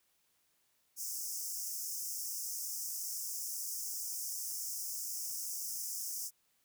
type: high-pass noise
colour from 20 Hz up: pink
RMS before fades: -40 dBFS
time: 0.96-6.31 s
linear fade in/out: 50 ms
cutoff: 5200 Hz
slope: 96 dB/octave
effects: white hiss -75 dBFS RMS until 6.64 s